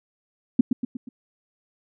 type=tone with echo; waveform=sine; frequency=246.9 Hz; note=B3; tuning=in tune; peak=-10 dBFS; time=0.59-0.61 s; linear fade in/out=5 ms; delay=120 ms; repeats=4; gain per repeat=-6 dB; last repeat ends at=1.09 s; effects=none